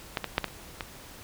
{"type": "clicks", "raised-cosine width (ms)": 0.3, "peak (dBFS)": [-11, -14, -7, -12, -28, -16], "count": 6, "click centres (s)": [0.172, 0.243, 0.381, 0.443, 0.482, 0.808], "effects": ["pink hiss -47 dBFS RMS until 1.23 s"]}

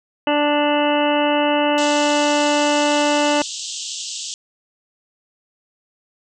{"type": "harmonic tone", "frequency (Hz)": 293.7, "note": "D4", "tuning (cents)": 0, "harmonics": [1, 2, 3, 4, 5, 6, 7, 9, 10], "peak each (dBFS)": [-20, -19, -21, -29, -29, -33, -32, -27, -27], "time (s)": [0.27, 3.42], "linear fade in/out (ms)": 2}
{"type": "band-pass noise", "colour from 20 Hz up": "white", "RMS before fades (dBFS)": -29, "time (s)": [1.78, 4.34], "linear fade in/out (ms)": 0, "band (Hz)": [2800, 7900], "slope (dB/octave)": 96}
{"effects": []}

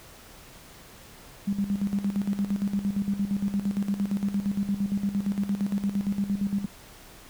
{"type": "tone with tremolo", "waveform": "sine", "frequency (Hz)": 199.8, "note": "G3", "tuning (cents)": 33, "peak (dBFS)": -22, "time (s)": [1.47, 6.66], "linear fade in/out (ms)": 10, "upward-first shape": "square", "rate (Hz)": 8.7, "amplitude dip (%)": 70, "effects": ["pink hiss -49 dBFS RMS until 7.29 s"]}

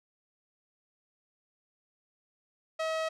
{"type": "tone with low-pass filter", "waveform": "sawtooth", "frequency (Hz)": 640, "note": "D#5", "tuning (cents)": 49, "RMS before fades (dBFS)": -32, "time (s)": [2.79, 3.09], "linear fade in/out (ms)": 10, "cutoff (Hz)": 6000, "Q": 0.51, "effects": []}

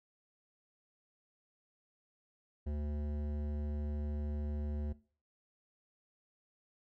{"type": "tone with hard clipping", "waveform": "triangle", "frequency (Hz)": 73.9, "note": "D2", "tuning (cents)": 11, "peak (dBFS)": -37, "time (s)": [2.66, 4.93], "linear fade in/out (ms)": 10, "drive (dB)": 18, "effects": ["noise-tail reverb RT60 0.4 s tail -19 dB re dry"]}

